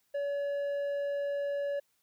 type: tone with low-pass filter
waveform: square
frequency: 568 Hz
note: C#5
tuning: 42 cents sharp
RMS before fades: -33 dBFS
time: 0.14-1.8 s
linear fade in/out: 10 ms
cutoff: 1300 Hz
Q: 0.55
effects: white hiss -74 dBFS RMS until 2.02 s